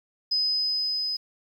sine tone with level ramp, 5030 Hz, D#8, 18 cents sharp, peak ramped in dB -21 to -26 dBFS, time 0.31-1.17 s, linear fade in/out 10 ms, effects 9-bit

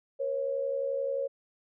sine tone pair together, 475.6 / 547 Hz, A#4 / C#5, +35 / -23 cents, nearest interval major second, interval 242 cents, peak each -35 / -29 dBFS, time 0.19-1.28 s, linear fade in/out 20 ms, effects none

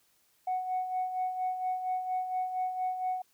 sine tone with tremolo, 740 Hz, F#5, in tune, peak -26 dBFS, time 0.47-3.22 s, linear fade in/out 5 ms, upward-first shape sine, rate 4.3 Hz, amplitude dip 60%, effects tanh soft clip ceiling -25 dBFS + white hiss -69 dBFS RMS until 3.33 s

